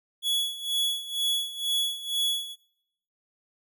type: tone with tremolo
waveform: 45% pulse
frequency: 3379 Hz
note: G#7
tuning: 29 cents sharp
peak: -23 dBFS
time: 0.22-2.56 s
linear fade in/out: 50 ms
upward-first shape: sine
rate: 2.1 Hz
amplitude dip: 80%
effects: noise-tail reverb RT60 0.8 s tail -21 dB re dry